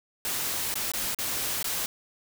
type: noise with dropouts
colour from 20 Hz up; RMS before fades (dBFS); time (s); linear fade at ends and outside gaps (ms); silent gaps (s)
white; -30; 0.25-1.86; 1; 0.741-0.755 / 0.918-0.936 / 1.147-1.187 / 1.628-1.643
effects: none